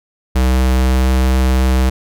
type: tone with pitch glide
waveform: square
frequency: 64.1 to 64.55 Hz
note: C2 to C2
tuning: -35 to -23 cents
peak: -11 dBFS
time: 0.35-1.9 s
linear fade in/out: 10 ms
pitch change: +12 cents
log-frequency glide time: 0.71-1.09 s
effects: none